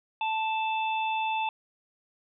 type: harmonic tone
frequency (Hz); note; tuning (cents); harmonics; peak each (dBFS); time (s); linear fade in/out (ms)
880; A5; 0; 1 / 3 / 4; -27 / -33 / -40; 0.21-1.49; 2
effects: none